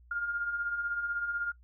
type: beating tone pair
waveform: sine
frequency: 1396.9 / 1412.9 Hz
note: F6 / F6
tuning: 0 / +20 cents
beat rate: 16 Hz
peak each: -40 / -31 dBFS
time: 0.11-1.52 s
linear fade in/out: 5 ms
effects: noise-tail reverb RT60 0.1 s tail -21 dB re dry + added 60 Hz sine -55 dBFS peak until 1.63 s